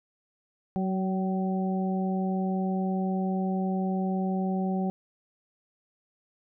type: harmonic tone with a mistuned harmonic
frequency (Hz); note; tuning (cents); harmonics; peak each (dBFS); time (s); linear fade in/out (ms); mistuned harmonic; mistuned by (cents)
188.1; F#3; +29; 1 / 2 / 3 / 4; -26 / -35 / -39 / -35; 0.76-4.9; 0; 4; +24
effects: none